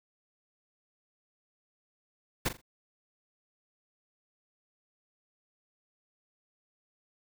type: noise with echo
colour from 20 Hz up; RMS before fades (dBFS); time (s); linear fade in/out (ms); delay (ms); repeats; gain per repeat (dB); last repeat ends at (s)
pink; -29; 2.45-2.49; 10; 42; 3; -11; 2.616
effects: none